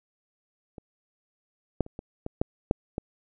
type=clicks; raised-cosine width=2 ms; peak=-28 / -10 / -29 / -23 / -19 / -10 / -7 / -16 dBFS; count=8; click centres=0.782 / 1.807 / 1.864 / 1.991 / 2.264 / 2.415 / 2.711 / 2.981 s; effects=none